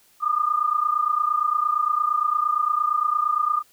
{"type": "tone pair together", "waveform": "sine", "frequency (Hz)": [1198, 1226.7], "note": ["D6", "D#6"], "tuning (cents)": [34, -25], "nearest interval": "unison", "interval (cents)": 41, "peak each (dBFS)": -22, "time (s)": [0.2, 3.63], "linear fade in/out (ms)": 50, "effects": ["white hiss -58 dBFS RMS until 3.72 s"]}